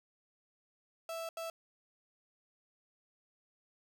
35% pulse tone bursts at uneven times, 659.3 Hz, E5, in tune, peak -37 dBFS, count 2, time 1.09-1.29 / 1.37-1.5 s, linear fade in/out 2 ms, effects none

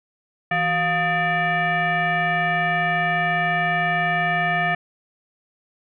sine tone with frequency modulation, 1244.5 Hz, D#6, in tune, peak -18 dBFS, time 0.51-4.75 s, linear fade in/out 5 ms, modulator 541 Hz, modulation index 1.9, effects none

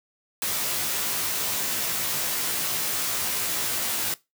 white noise with comb filter, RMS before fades -27 dBFS, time 0.42-4.14 s, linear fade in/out 2 ms, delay 16 ms, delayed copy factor -0.9, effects noise-tail reverb RT60 0.2 s tail -19 dB re dry + high-pass 80 Hz 12 dB/octave

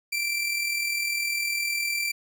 sawtooth tone with amplitude modulation, 2349 Hz, D7, in tune, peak -20 dBFS, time 0.12-2.12 s, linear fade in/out 10 ms, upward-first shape sine, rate 39.9 Hz, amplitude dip 45%, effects none

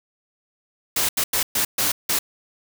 white noise bursts at uneven times, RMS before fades -21 dBFS, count 6, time 0.96-1.09 / 1.17-1.24 / 1.33-1.43 / 1.55-1.65 / 1.78-1.92 / 2.09-2.19 s, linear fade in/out 5 ms, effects none

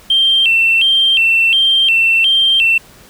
triangle tone with vibrato, 2916 Hz, F#7, 26 cents flat, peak -5 dBFS, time 0.1-2.78 s, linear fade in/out 5 ms, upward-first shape square, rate 1.4 Hz, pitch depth 140 cents each way, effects tanh soft clip ceiling -6 dBFS + pink hiss -42 dBFS RMS until 3.09 s

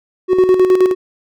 triangle tone with tremolo, 370 Hz, F#4, in tune, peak -4 dBFS, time 0.28-0.95 s, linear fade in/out 50 ms, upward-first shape square, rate 9.5 Hz, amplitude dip 55%, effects none

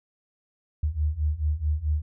sine beating tone pair, 73.42 / 78.02 Hz, D2 / D#2, 0 / +5 cents, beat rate 4.6 Hz, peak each -27 / -25 dBFS, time 0.83-2.02 s, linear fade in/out 5 ms, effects none

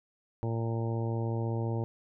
harmonic tone, 114.5 Hz, A#2, 31 cents flat, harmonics 1 / 2 / 3 / 4 / 5 / 6 / 7 / 8, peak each -30 / -39 / -38 / -40 / -43 / -50 / -45 / -46 dBFS, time 0.43-1.84 s, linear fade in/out 0 ms, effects none

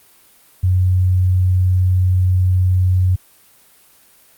sine tone, 91.9 Hz, F#2, 11 cents flat, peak -11 dBFS, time 0.63-3.16 s, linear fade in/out 10 ms, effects white hiss -50 dBFS RMS until 4.37 s + Opus 32 kbps

